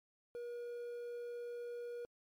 triangle tone with quantisation, 478.8 Hz, A#4, 46 cents sharp, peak -40 dBFS, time 0.35-2.05 s, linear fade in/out 0 ms, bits 11, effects MP3 64 kbps

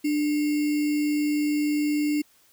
sine tone with sample-and-hold, 296.8 Hz, D4, 18 cents sharp, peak -21 dBFS, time 0.04-2.22 s, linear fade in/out 10 ms, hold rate 2450 Hz, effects white hiss -60 dBFS RMS until 2.52 s

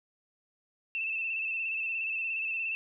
sine tone with vibrato, 2650 Hz, E7, 9 cents sharp, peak -30 dBFS, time 0.95-2.75 s, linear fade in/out 0 ms, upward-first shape square, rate 17 Hz, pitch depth 32 cents each way, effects none

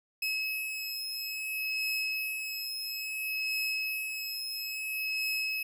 30% pulse beating tone pair, 2572 / 2572.59 Hz, E7 / E7, -43 / -43 cents, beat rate 0.59 Hz, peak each -31 / -34 dBFS, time 0.22-5.63 s, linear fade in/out 5 ms, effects none

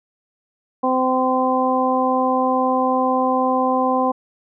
harmonic tone, 257.7 Hz, C4, 26 cents flat, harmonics 1 / 2 / 3 / 4, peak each -21 / -21 / -21 / -21 dBFS, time 0.83-4.12 s, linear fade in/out 10 ms, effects none

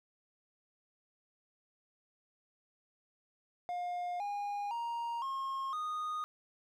triangle tone with pitch steps, 710 / 815.6 / 936.9 / 1076.2 / 1236.2 Hz, F5 / G#5 / A#5 / C6 / D#6, +28 / -32 / +8 / +48 / -12 cents, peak -33 dBFS, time 3.69-6.24 s, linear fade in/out 0 ms, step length 510 ms, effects none

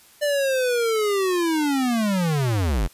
square linear sweep, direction down, 594 to 38.77 Hz, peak -20 dBFS, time 0.21-2.88 s, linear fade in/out 20 ms, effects white hiss -52 dBFS RMS until 2.93 s + resampled to 32000 Hz

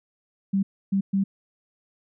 sine tone bursts at uneven times, 195.3 Hz, G3, 6 cents flat, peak -19 dBFS, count 3, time 0.53-0.63 / 0.92-1.01 / 1.13-1.24 s, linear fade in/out 10 ms, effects none

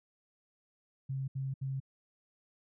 sine tone bursts, 134.4 Hz, C3, 47 cents sharp, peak -33 dBFS, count 3, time 1.09-1.802 s, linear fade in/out 10 ms, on 190 ms, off 71 ms, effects none

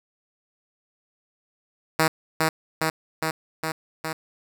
5% pulse tone with echo, 159.3 Hz, D#3, 41 cents sharp, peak -6 dBFS, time 1.99-2.08 s, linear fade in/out 5 ms, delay 410 ms, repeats 5, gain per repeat -2 dB, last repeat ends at 4.13 s, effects none

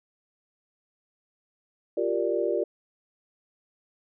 sine chord, G minor seventh, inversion third, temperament equal, 349.2 / 392 / 466.2 / 587.3 Hz, F4 / G4 / Bb4 / D5, 0 / 0 / 0 / 0 cents, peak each -29 dBFS, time 1.97-2.64 s, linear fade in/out 5 ms, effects none

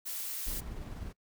blue noise, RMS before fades -38 dBFS, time 0.05-0.61 s, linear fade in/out 20 ms
brown noise with tremolo, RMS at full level -39 dBFS, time 0.46-1.13 s, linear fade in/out 20 ms, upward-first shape sine, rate 20 Hz, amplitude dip 30%
effects noise-tail reverb RT60 0.1 s tail -22 dB re dry

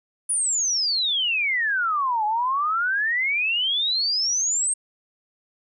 sine exponential two-way sweep, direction down then up, 9956 to 830.6 to 8600 Hz, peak -20 dBFS, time 0.29-4.74 s, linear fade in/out 10 ms, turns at 2.25 s, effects none

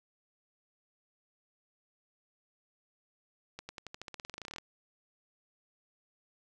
accelerating click train, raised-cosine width 0.2 ms, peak -25 dBFS, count 20, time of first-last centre 3.59-4.584 s, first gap 100 ms, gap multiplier 0.92, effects none

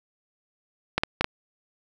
clicks, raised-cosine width 0.3 ms, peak -6 dBFS, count 4, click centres 0.98 / 1.035 / 1.21 / 1.244 s, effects 8-bit

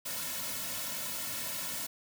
white noise with comb filter, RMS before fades -37 dBFS, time 0.05-1.87 s, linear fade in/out 10 ms, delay 2.5 ms, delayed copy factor -1, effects none

